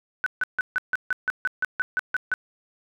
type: tone bursts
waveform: sine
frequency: 1506 Hz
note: F#6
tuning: 30 cents sharp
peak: -20 dBFS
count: 13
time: 0.24-2.339 s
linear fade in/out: 0 ms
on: 23 ms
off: 150 ms
effects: none